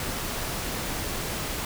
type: noise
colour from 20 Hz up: pink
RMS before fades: -31 dBFS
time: 0-1.65 s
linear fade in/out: 2 ms
effects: none